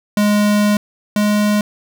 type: tone pair in turn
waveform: square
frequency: 207.7 / 208.6 Hz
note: G#3 / G#3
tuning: 0 / +8 cents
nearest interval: unison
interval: 8 cents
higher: second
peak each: -12 / -13 dBFS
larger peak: first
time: 0.17-0.77 / 1.16-1.61 s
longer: first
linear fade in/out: 2 ms
effects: none